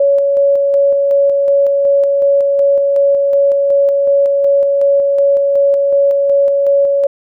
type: tone with tremolo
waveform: sine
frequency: 560 Hz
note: C#5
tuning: 18 cents sharp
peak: -7 dBFS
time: 0-7.07 s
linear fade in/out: 5 ms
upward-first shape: square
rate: 2.7 Hz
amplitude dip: 25%
effects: none